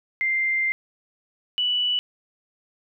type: tone pair in turn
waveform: sine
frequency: 2093 / 2960 Hz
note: C7 / F#7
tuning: 0 / 0 cents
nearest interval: tritone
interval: 600 cents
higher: second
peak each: -20 dBFS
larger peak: neither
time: 0.21-0.72 / 1.58-1.99 s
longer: first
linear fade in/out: 0 ms
effects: none